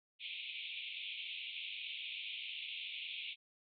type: band-pass noise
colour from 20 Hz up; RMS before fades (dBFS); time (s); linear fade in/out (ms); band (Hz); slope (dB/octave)
pink; -45; 0.19-3.36; 50; 2300 to 3700; 96
effects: none